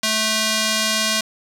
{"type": "tone with band-pass filter", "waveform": "square", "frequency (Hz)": 218.2, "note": "A3", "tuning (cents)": -14, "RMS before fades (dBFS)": -20, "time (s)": [0.03, 1.21], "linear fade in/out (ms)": 5, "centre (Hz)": 5100, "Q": 0.84, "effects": []}